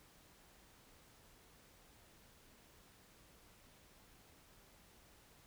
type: silence
effects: pink hiss -65 dBFS RMS until 5.46 s